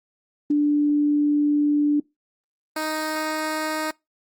sine / 10% pulse tone pair in turn, 293.7 / 311.2 Hz, D4 / D#4, 0 / 0 cents, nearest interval minor second, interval 100 cents, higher second, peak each -16 dBFS, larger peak neither, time 0.5-2 / 2.76-3.91 s, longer first, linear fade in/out 5 ms, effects noise-tail reverb RT60 0.2 s tail -24 dB re dry + Opus 24 kbps

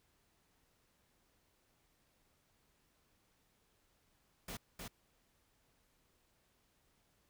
pink noise with echo, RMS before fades -45 dBFS, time 4.48-4.57 s, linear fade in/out 5 ms, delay 310 ms, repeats 1, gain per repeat -2 dB, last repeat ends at 4.88 s, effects pink hiss -75 dBFS RMS until 7.29 s

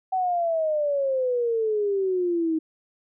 sine exponential sweep, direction down, 761 to 314.2 Hz, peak -21 dBFS, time 0.12-2.59 s, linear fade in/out 10 ms, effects none

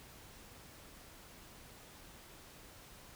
silence, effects pink hiss -56 dBFS RMS until 3.15 s

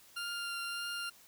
20% pulse tone with vibrato, 1396 Hz, F6, 1 cent flat, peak -32 dBFS, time 0.16-1.1 s, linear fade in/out 10 ms, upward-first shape triangle, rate 1.7 Hz, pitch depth 12 cents each way, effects white hiss -60 dBFS RMS until 1.27 s

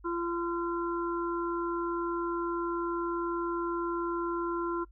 harmonic tone, 342.4 Hz, F4, 34 cents flat, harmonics 1 / 3 / 4, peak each -31 / -36 / -37 dBFS, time 0.04-4.85 s, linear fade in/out 20 ms, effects noise-tail reverb RT60 0.1 s tail -22 dB re dry + added 50 Hz sine -52 dBFS peak until 4.91 s

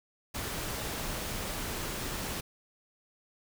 pink noise, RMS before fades -36 dBFS, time 0.34-2.41 s, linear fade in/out 10 ms, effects none

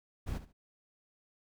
brown noise with echo, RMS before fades -36 dBFS, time 0.26-0.39 s, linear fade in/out 20 ms, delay 70 ms, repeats 2, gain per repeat -13 dB, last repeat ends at 0.53 s, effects none

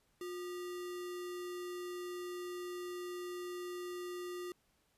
sine tone with sample-and-hold, 357 Hz, F4, 38 cents sharp, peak -40 dBFS, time 0.21-4.52 s, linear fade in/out 2 ms, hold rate 1575 Hz, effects pink hiss -75 dBFS RMS until 4.97 s + resampled to 32000 Hz

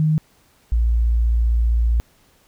sine tone pair in turn, 155.3 / 57.67 Hz, D#3 / A#1, -3 / -18 cents, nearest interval octave + perfect fourth, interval 1715 cents, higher first, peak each -14 dBFS, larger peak neither, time 0-0.18 / 0.72-2 s, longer second, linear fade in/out 0 ms, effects pink hiss -57 dBFS RMS until 2.47 s

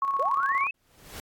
sine tone with tremolo, 1101 Hz, C#6, 12 cents flat, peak -22 dBFS, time 0.02-0.67 s, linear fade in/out 2 ms, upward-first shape square, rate 17 Hz, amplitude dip 45%
sine linear sweep, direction up, 462.8 to 2637 Hz, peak -27 dBFS, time 0.19-0.71 s, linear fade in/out 5 ms
pink noise with exponential growth, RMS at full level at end -37 dBFS, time 0.74-1.2 s, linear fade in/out 2 ms, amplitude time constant 98 ms
effects AAC 64 kbps

